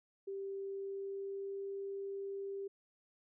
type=tone with pitch glide; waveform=sine; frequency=392 to 394.5 Hz; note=G4 to G4; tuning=0 to +11 cents; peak=-39 dBFS; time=0.27-2.68 s; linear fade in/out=10 ms; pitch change=+11 cents; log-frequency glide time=0.59-1.67 s; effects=none